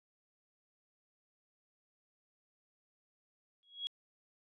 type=tone with exponential growth; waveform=sine; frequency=3318 Hz; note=G#7; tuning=2 cents flat; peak=-32 dBFS; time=3.63-3.87 s; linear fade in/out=0 ms; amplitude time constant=51 ms; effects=resampled to 24000 Hz